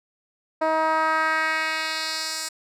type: tone with band-pass filter sweep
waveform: 10% pulse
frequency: 316.9 Hz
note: D#4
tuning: 32 cents sharp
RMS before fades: -24 dBFS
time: 0.61-2.49 s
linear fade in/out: 10 ms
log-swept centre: 670 to 7200 Hz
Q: 1.5
effects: none